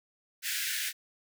pink high-pass noise, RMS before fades -33 dBFS, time 0.42-0.93 s, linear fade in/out 50 ms, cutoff 1500 Hz, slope 96 dB/octave, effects none

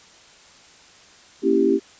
sine chord, A# diminished seventh, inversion none, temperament equal, 233.1 / 277.2 / 329.6 / 392 Hz, A#3 / C#4 / E4 / G4, 0 / 0 / 0 / 0 cents, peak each -24 / -21 / -21 / -18 dBFS, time 1.42-1.8 s, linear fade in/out 50 ms, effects white hiss -49 dBFS RMS until 1.99 s + resampled to 16000 Hz

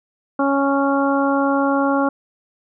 harmonic tone, 277.2 Hz, C#4, in tune, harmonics 1 / 2 / 3 / 4 / 5, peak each -18 / -21 / -23 / -24 / -25 dBFS, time 0.39-2.09 s, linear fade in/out 5 ms, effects none

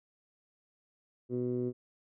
15% pulse tone with low-pass filter, 123.7 Hz, B2, 3 cents sharp, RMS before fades -33 dBFS, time 1.29-1.73 s, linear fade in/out 50 ms, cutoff 360 Hz, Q 2.8, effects none

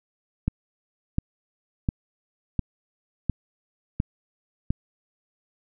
click train, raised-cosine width 5 ms, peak -10 dBFS, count 7, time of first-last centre 0.48-4.705 s, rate 1.42 Hz, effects none

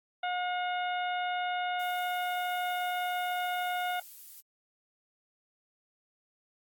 harmonic tone, 720 Hz, F#5, 47 cents flat, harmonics 1 / 2 / 3 / 4 / 5, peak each -31 / -37 / -41 / -43 / -45 dBFS, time 0.23-4 s, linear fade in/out 5 ms
violet noise, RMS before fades -48 dBFS, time 1.79-4.41 s, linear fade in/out 10 ms
effects AAC 64 kbps

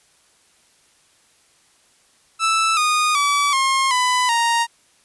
sawtooth tone with pitch steps, 1318.5 / 1230.2 / 1147.8 / 1071 / 999.2 / 932.3 Hz, E6 / D#6 / D6 / C6 / B5 / A#5, 0 / -20 / -40 / +40 / +20 / 0 cents, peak -12 dBFS, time 2.39-4.67 s, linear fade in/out 50 ms, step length 380 ms, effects white hiss -57 dBFS RMS until 5.04 s + resampled to 24000 Hz

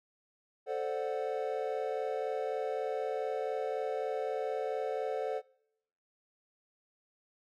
triangle chord, D dominant seventh, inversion second, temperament equal, 440 / 523.3 / 587.3 / 740 Hz, A4 / C5 / D5 / F#5, 0 / 0 / 0 / 0 cents, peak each -34 / -35 / -38 / -37 dBFS, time 0.66-5.42 s, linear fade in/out 50 ms, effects noise-tail reverb RT60 0.8 s tail -25 dB re dry

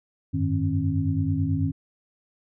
sine tone cluster, 92 / 101.2 / 153.6 / 270.3 Hz, F#2 / G#2 / D#3 / C#4, -9 / -44 / -22 / -44 cents, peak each -27 dBFS, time 0.33-1.72 s, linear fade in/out 20 ms, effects none

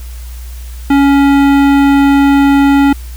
sine tone with hard clipping, 279.4 Hz, C#4, 14 cents sharp, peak -7 dBFS, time 0.9-2.93 s, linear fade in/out 5 ms, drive 16 dB, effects added 60 Hz sine -23 dBFS peak until 3.16 s + white hiss -38 dBFS RMS until 3.16 s

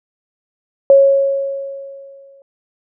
sine tone with exponential decay, 550 Hz, C#5, 14 cents flat, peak -3 dBFS, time 0.9-2.42 s, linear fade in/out 1 ms, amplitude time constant 330 ms, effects none

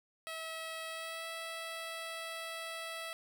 10% pulse tone with pitch glide, 647 to 656.8 Hz, E5 to E5, -32 to -6 cents, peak -32 dBFS, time 0.27-3.13 s, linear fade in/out 0 ms, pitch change +26 cents, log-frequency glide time 0.88-1.27 s, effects none

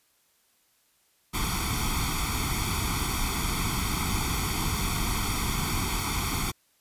pink noise with comb filter, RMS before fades -28 dBFS, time 1.33-6.52 s, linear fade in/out 20 ms, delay 0.88 ms, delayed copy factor +0.95, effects white hiss -67 dBFS RMS until 6.8 s + resampled to 32000 Hz

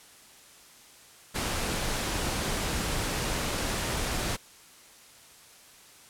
pink noise, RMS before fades -30 dBFS, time 1.34-4.37 s, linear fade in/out 20 ms, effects white hiss -53 dBFS RMS until 6.09 s + low-pass 11000 Hz 12 dB/octave

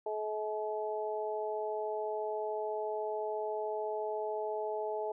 harmonic tone, 213.9 Hz, A3, 49 cents flat, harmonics 2 / 3 / 4, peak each -36 / -38 / -39 dBFS, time 0.06-5.12 s, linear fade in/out 5 ms, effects none

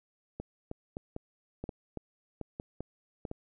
clicks, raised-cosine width 2 ms, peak -24 dBFS, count 12, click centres 0.4 / 0.714 / 0.969 / 1.164 / 1.64 / 1.692 / 1.973 / 2.413 / 2.599 / 2.806 / 3.252 / 3.314 s, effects none

